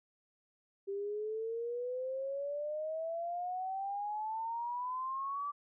sine exponential sweep, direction up, 392 to 1165 Hz, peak -35 dBFS, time 0.87-5.52 s, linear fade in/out 20 ms, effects none

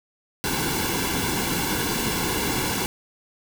pink noise with comb filter, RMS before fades -25 dBFS, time 0.44-2.86 s, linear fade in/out 0 ms, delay 1.6 ms, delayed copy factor -0.75, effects none

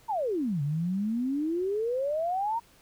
sine exponential two-way sweep, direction down then up, 950 to 138.59 to 950 Hz, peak -26 dBFS, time 0.08-2.6 s, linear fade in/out 20 ms, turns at 0.62 s, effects pink hiss -59 dBFS RMS until 2.81 s

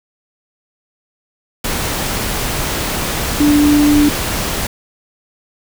sine tone in noise, 293.7 Hz, D4, in tune, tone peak -8 dBFS, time 3.4-4.09 s, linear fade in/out 5 ms, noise pink, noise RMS -19 dBFS, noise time 1.64-4.67 s, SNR +8 dB, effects none

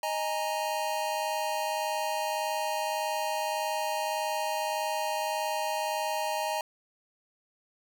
square chord, D# suspended fourth, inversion none, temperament equal, 622.3 / 830.6 / 932.3 Hz, D#5 / G#5 / A#5, 0 / 0 / 0 cents, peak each -34 dBFS, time 0.03-6.61 s, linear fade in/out 2 ms, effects none

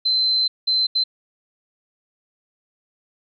sine tone bursts at uneven times, 4079 Hz, C8, 45 cents flat, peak -16 dBFS, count 3, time 0.05-0.48 / 0.67-0.87 / 0.95-1.04 s, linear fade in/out 10 ms, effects none

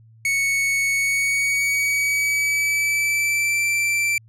45% pulse tone with pitch glide, 2217 to 2342 Hz, C#7 to D7, 0 to -5 cents, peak -18 dBFS, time 0.25-4.18 s, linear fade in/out 2 ms, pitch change +95 cents, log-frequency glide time 0.92-3.62 s, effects added 112 Hz sine -47 dBFS peak until 4.28 s + low-pass 12000 Hz 12 dB/octave

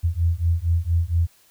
sine beating tone pair, 82.41 / 86.71 Hz, E2 / F2, 0 / -12 cents, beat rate 4.3 Hz, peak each -21 dBFS, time 0.03-1.27 s, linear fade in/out 20 ms, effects white hiss -57 dBFS RMS until 1.5 s

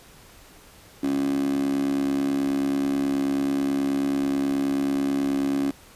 15% pulse tone with high-pass filter, 69.3 Hz, C#2, in tune, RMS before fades -24 dBFS, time 1.03-5.71 s, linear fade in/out 5 ms, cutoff 290 Hz, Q 7.5, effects pink hiss -50 dBFS RMS until 5.95 s + resampled to 32000 Hz

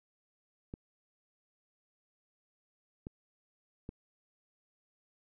clicks, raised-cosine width 3 ms, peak -28 dBFS, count 3, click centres 0.739 / 3.069 / 3.891 s, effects none

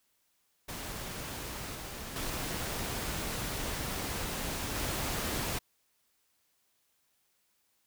pink noise with level steps, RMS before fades -40 / -42 / -36 / -34 dBFS, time 0.68-5.59 s, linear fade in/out 10 ms, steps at 1.75 / 2.16 / 4.75 s, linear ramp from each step 2 ms, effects white hiss -74 dBFS RMS until 7.86 s

